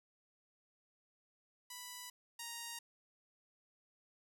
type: tone pair in turn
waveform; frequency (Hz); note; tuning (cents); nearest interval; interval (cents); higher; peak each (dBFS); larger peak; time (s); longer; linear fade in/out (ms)
5% pulse; 987.8 / 935.3; B5 / A#5; 0 / +6; minor second; 94; first; -35 / -32; second; 1.7-2.1 / 2.39-2.79; neither; 5
effects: none